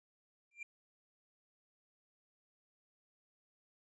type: tone with exponential growth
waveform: triangle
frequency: 2376 Hz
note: D7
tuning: 20 cents sharp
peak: -38 dBFS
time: 0.51-0.63 s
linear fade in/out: 5 ms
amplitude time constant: 24 ms
effects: resampled to 22050 Hz